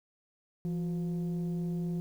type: tone pair together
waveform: sine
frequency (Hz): 170 / 362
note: F3 / F#4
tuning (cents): -46 / -38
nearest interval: octave + minor second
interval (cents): 1308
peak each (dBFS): -29 / -39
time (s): 0.65-2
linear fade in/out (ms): 0
effects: tanh soft clip ceiling -28 dBFS + 10-bit